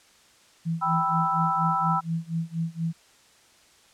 sine tone with tremolo, 165 Hz, E3, 2 cents sharp, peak -23 dBFS, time 0.65-2.93 s, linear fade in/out 20 ms, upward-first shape sine, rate 4.2 Hz, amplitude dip 95%
sine chord, E minor, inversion first, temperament equal, 784 / 987.8 / 1318.5 Hz, G5 / B5 / E6, 0 / 0 / 0 cents, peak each -28 / -27 / -25 dBFS, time 0.81-2.01 s, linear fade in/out 20 ms
effects white hiss -57 dBFS RMS until 3.93 s + low-pass 8000 Hz 12 dB/octave

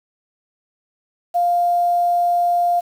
sine tone with quantisation, 700 Hz, F5, 4 cents sharp, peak -14 dBFS, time 1.34-2.81 s, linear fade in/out 20 ms, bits 7, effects none

